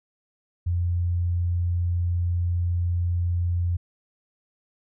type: tone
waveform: sine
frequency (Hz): 87.31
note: F2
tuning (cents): 0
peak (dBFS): -21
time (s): 0.66-3.77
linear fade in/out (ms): 10
effects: none